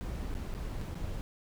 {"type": "noise with dropouts", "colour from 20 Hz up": "brown", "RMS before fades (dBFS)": -37, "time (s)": [0.01, 1.21], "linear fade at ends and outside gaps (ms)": 0, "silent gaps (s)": [[0.341, 0.351], [0.54, 0.549], [0.809, 0.813], [0.946, 0.953]], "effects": []}